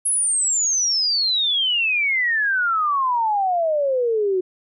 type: exponential sweep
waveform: sine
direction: down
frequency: 10740 to 361.7 Hz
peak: -17 dBFS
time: 0.05-4.41 s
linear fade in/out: 10 ms
effects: none